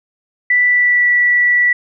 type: tone with pitch glide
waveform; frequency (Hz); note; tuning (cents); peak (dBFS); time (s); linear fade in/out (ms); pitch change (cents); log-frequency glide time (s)
sine; 1974 to 1954.7; B6 to B6; -1 to -18; -9; 0.5-1.73; 5; -17; 0.65-1.09
effects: none